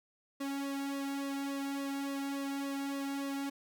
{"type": "tone with flanger", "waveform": "sawtooth", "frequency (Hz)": 277.2, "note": "C#4", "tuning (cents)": 0, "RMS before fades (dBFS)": -37, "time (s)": [0.4, 3.5], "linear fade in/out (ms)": 10, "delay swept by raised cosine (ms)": [1.3, 1.99], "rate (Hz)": 3.5, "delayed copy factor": -0.9, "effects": []}